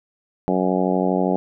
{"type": "harmonic tone", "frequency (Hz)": 92.5, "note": "F#2", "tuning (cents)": 0, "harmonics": [2, 3, 4, 5, 6, 7, 8, 9], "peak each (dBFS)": [-22, -24, -25, -26, -27, -27, -28, -29], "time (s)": [0.48, 1.36], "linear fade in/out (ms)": 0, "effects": []}